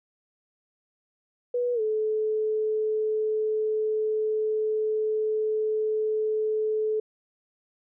sine tone with pitch glide, 488.1 to 432.3 Hz, B4 to A4, -20 to -31 cents, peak -23 dBFS, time 1.54-7 s, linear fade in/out 5 ms, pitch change -211 cents, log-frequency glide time 1.74-1.81 s, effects none

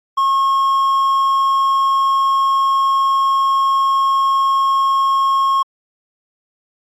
triangle tone with hard clipping, 1085 Hz, C#6, 37 cents flat, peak -13 dBFS, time 0.17-5.63 s, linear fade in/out 10 ms, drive 6 dB, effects AAC 64 kbps

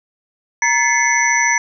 sine tone cluster, 943 / 1728 / 2044 / 2177 / 5940 Hz, A#5 / A6 / C7 / C#7 / F#8, +20 / -32 / -41 / -32 / +6 cents, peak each -19 dBFS, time 0.62-1.58 s, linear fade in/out 2 ms, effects none

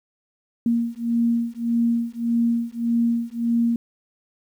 sine beating tone pair, 232.9 / 234.6 Hz, A#3 / A#3, -1 / +11 cents, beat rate 1.7 Hz, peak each -22 dBFS, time 0.66-3.76 s, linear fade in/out 2 ms, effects 9-bit

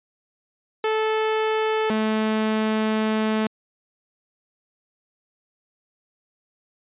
sawtooth tone pair in turn, 436.6 / 217.5 Hz, A4 / A3, -13 / -20 cents, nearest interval octave, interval 1207 cents, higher first, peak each -16 dBFS, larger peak neither, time 0.84-1.9 / 1.9-3.47 s, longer second, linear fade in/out 2 ms, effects resampled to 8000 Hz

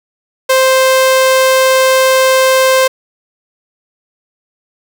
sawtooth tone, 523.3 Hz, C5, in tune, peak -3 dBFS, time 0.49-2.88 s, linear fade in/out 10 ms, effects none

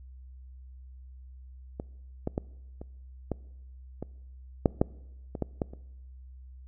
clicks, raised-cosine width 2 ms, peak -21 / -16 / -15 / -27 / -16 / -21 / -6 / -8 / -21 / -15 / -14 / -30 dBFS, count 12, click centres 1.799 / 2.274 / 2.379 / 2.815 / 3.317 / 4.026 / 4.658 / 4.815 / 5.352 / 5.423 / 5.618 / 5.735 s, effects noise-tail reverb RT60 1.0 s tail -23 dB re dry + added 64 Hz sine -45 dBFS peak until 6.67 s

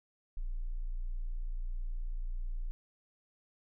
sine tone, 29.24 Hz, A#0, 6 cents sharp, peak -33 dBFS, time 0.37-2.71 s, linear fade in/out 0 ms, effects none

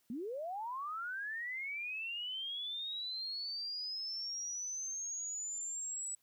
sine linear sweep, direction up, 213.1 to 7902 Hz, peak -38 dBFS, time 0.1-6.15 s, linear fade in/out 2 ms, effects white hiss -75 dBFS RMS until 6.22 s

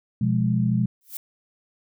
sine chord, F diminished, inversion second, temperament equal, 123.47 / 174.61 / 207.7 Hz, Cb3 / F3 / Ab3, 0 / 0 / 0 cents, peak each -22 / -25 / -23 dBFS, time 0.21-0.86 s, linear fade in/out 5 ms
violet noise with exponential growth, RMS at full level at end -29 dBFS, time 1.01-1.17 s, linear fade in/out 2 ms, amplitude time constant 33 ms
effects none

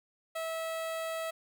sawtooth tone with notch filter, 650 Hz, E5, 24 cents flat, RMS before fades -36 dBFS, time 0.35-1.31 s, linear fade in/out 10 ms, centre 5600 Hz, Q 1.9, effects none

